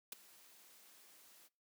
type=noise with ADSR envelope; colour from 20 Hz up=white; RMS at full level=-42 dBFS; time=0.12-1.49 s; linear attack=4 ms; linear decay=13 ms; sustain=-21 dB; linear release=32 ms; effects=noise-tail reverb RT60 0.4 s tail -25 dB re dry + high-pass 200 Hz 12 dB/octave